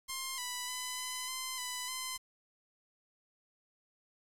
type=tone with pitch steps; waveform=5% pulse; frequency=1056 / 989 / 1005 / 1011 / 1034 / 997 / 1030 Hz; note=C6 / B5 / B5 / B5 / C6 / B5 / C6; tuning=+16 / +2 / +30 / +40 / -21 / +16 / -28 cents; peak=-25 dBFS; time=0.08-2.18 s; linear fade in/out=20 ms; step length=300 ms; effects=low-pass 12000 Hz 12 dB/octave + 9-bit

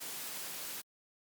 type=noise; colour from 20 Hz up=white; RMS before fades=-42 dBFS; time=0-0.82 s; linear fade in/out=20 ms; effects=high-pass 150 Hz 12 dB/octave + Opus 48 kbps

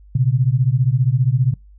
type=beating tone pair; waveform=sine; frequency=121 / 136 Hz; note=B2 / C#3; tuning=-35 / -33 cents; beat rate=15 Hz; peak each=-16 dBFS; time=0.15-1.54 s; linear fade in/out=5 ms; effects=noise-tail reverb RT60 0.2 s tail -26 dB re dry + added 50 Hz sine -42 dBFS peak until 1.78 s

